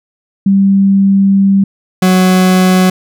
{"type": "tone pair in turn", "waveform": ["sine", "40% pulse"], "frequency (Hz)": [196, 185], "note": ["G3", "F#3"], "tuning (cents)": [0, 0], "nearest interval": "minor second", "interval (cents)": 100, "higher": "first", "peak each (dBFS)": -5, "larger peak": "neither", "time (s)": [[0.46, 1.64], [2.02, 2.9]], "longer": "first", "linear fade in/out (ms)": 5, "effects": []}